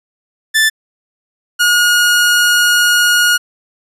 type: tone pair in turn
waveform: sawtooth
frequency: 1760 / 1439 Hz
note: A6 / F#6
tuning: 0 / -49 cents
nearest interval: minor third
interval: 349 cents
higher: first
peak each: -5 dBFS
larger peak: neither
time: 0.54-0.7 / 1.59-3.38 s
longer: second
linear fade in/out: 20 ms
effects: resampled to 32000 Hz